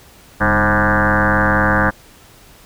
sine tone with frequency modulation, 858 Hz, A5, 44 cents flat, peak -11 dBFS, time 0.4-1.91 s, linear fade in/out 20 ms, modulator 110 Hz, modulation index 7.8, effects pink hiss -45 dBFS RMS until 2.65 s

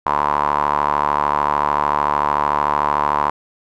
sawtooth tone with band-pass filter, 73.42 Hz, D2, in tune, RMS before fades -18 dBFS, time 0.06-3.3 s, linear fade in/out 5 ms, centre 1000 Hz, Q 6.9, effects none

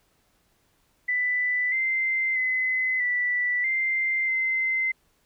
sine tone with pitch steps, 1988 / 2080 / 2033 / 1968 / 2089 / 2069 Hz, B6 / C7 / B6 / B6 / C7 / C7, +11 / -11 / +50 / -7 / -3 / -20 cents, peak -22 dBFS, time 1.08-4.92 s, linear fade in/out 10 ms, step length 640 ms, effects pink hiss -67 dBFS RMS until 5.25 s

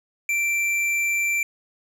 sine tone with tanh clipping, 2349 Hz, D7, in tune, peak -22 dBFS, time 0.29-1.43 s, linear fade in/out 2 ms, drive 12 dB, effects none

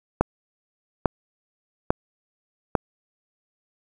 click train, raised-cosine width 1 ms, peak -3 dBFS, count 4, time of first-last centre 0.21-2.752 s, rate 1.18 Hz, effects 7-bit

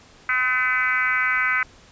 sine tone with frequency modulation, 1772 Hz, A6, 12 cents sharp, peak -18 dBFS, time 0.29-1.63 s, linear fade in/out 2 ms, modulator 250 Hz, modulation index 2.1, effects pink hiss -50 dBFS RMS until 1.91 s + resampled to 16000 Hz

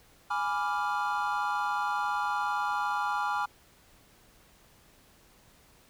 triangle chord, G# diminished seventh, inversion none, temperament equal, 830.6 / 987.8 / 1174.7 / 1396.9 Hz, G#5 / B5 / D6 / F6, 0 / 0 / 0 / 0 cents, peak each -30 / -32 / -32 / -32 dBFS, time 0.3-3.46 s, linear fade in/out 10 ms, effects pink hiss -60 dBFS RMS until 5.89 s

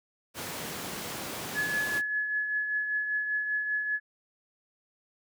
pink noise, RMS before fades -36 dBFS, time 0.34-2.02 s, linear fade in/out 50 ms
sine tone with tremolo, 1703 Hz, G#6, 43 cents sharp, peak -25 dBFS, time 1.54-4 s, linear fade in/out 50 ms, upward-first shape triangle, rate 5.1 Hz, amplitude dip 50%
effects high-pass 150 Hz 12 dB/octave

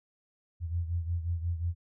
sine beating tone pair, 84.3 / 89.9 Hz, E2 / F#2, +39 / -49 cents, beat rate 5.6 Hz, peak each -30 / -36 dBFS, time 0.6-1.75 s, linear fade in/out 50 ms, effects none

